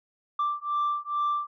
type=beating tone pair; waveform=sine; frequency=1174.7 / 1177 Hz; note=D6 / D6; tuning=0 / +3 cents; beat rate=2.3 Hz; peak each=-27 dBFS; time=0.39-1.47 s; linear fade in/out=5 ms; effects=tanh soft clip ceiling -21 dBFS